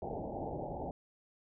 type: low-pass noise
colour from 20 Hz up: white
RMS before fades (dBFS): -40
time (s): 0.02-0.91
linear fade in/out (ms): 2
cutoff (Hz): 850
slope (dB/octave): 96
effects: none